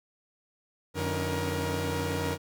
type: tone cluster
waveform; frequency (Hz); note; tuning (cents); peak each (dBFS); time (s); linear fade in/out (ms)
sawtooth; 90.3 / 148.8 / 278.4 / 317 / 473.8; F#2 / D3 / C#4 / D#4 / A#4; -42 / +23 / +8 / +32 / +28; -29 / -32 / -34 / -36 / -29; 0.94-2.38; 50
effects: none